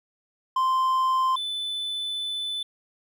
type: tone pair in turn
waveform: triangle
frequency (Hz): 1042 / 3505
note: C6 / A7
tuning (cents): -7 / -7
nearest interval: octave + major sixth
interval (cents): 2100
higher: second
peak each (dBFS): -18 / -26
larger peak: first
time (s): 0.56-1.36 / 1.36-2.63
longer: second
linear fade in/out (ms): 5
effects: none